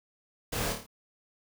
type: noise with echo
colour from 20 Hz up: pink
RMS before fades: -33 dBFS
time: 0.52-0.73 s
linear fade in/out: 10 ms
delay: 27 ms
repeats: 5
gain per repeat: -4 dB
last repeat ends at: 0.865 s
effects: none